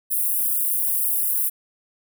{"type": "high-pass noise", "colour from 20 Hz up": "white", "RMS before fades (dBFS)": -22, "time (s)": [0.1, 1.5], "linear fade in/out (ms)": 20, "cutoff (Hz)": 9500, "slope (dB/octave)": 48, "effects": []}